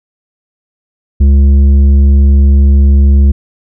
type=tone with tanh clipping; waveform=sine; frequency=69.5 Hz; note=C#2; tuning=5 cents sharp; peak=-4 dBFS; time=1.2-3.32 s; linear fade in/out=10 ms; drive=8 dB; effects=none